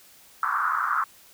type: band-pass noise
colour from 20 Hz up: pink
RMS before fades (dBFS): -25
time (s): 0.43-1.04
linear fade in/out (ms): 2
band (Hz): 1100 to 1400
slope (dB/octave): 48
effects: white hiss -53 dBFS RMS until 1.33 s